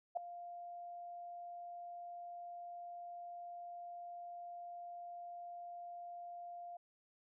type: tone with ADSR envelope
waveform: sine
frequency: 698.5 Hz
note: F5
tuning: in tune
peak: -31 dBFS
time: 0.15-6.77 s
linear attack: 20 ms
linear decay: 3 ms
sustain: -15 dB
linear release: 5 ms
effects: none